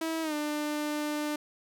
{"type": "tone with pitch glide", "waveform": "sawtooth", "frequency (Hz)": [323.9, 298.7], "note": ["E4", "D4"], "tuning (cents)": [-30, 29], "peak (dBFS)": -26, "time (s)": [0.01, 1.36], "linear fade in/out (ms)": 5, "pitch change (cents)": -141, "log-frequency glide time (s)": [0.22, 0.34], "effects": []}